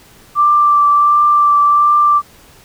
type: tone with vibrato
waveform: sine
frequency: 1174.7 Hz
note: D6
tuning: in tune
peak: -7 dBFS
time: 0.35-2.22 s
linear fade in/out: 50 ms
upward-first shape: triangle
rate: 1.4 Hz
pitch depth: 16 cents each way
effects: pink hiss -44 dBFS RMS until 2.64 s